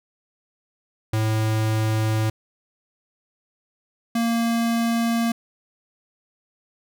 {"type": "tone pair in turn", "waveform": "square", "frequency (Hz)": [109.5, 231.6], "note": ["A2", "A#3"], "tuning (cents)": [-8, -11], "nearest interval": "octave + minor second", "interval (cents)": 1297, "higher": "second", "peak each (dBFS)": -20, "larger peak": "neither", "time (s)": [[1.13, 2.3], [4.15, 5.32]], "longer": "neither", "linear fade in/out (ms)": 5, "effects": []}